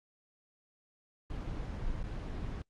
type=noise with dropouts; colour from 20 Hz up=brown; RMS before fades=-37 dBFS; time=1.3-2.62 s; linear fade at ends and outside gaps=1 ms; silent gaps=2.03-2.039 s; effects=low-pass 5000 Hz 12 dB/octave + Opus 24 kbps